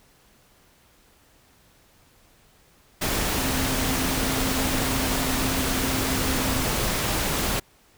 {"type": "tone in noise", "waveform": "sine", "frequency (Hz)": 261.6, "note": "C4", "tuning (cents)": 0, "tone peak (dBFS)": -29, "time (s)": [3.37, 6.65], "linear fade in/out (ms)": 10, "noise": "pink", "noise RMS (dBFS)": -25, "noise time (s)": [3.01, 7.6], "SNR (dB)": -7, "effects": ["pink hiss -58 dBFS RMS until 7.97 s"]}